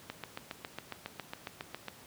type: click train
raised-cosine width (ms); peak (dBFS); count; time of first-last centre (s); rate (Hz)
0.3; -22; 14; 0.1-1.883; 7.29
effects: pink hiss -54 dBFS RMS until 2.06 s + high-pass 100 Hz 12 dB/octave